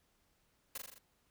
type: noise with echo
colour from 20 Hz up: white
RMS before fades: -42 dBFS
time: 0.75-0.78 s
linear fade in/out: 5 ms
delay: 41 ms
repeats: 5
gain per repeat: -3 dB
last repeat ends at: 0.985 s
effects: pink hiss -75 dBFS RMS until 1.3 s